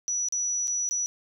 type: tone with dropouts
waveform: sine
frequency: 5890 Hz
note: F#8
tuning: 9 cents flat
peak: -25 dBFS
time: 0.08-1.06 s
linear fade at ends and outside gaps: 0 ms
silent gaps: 0.286-0.324 / 0.673-0.679 / 0.89-0.91 s
effects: none